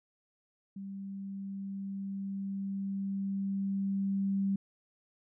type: tone with level ramp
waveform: sine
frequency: 196 Hz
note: G3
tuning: in tune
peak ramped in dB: -39 to -27 dBFS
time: 0.76-4.56 s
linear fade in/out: 5 ms
effects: none